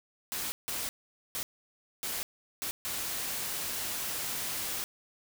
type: noise bursts at uneven times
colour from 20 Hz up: white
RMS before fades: -35 dBFS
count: 6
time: 0.32-0.52 / 0.68-0.89 / 1.35-1.43 / 2.03-2.23 / 2.62-2.71 / 2.85-4.84 s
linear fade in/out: 0 ms
effects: none